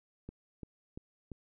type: click train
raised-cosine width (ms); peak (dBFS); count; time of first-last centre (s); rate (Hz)
3; -30; 4; 0.29-1.317; 2.92
effects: none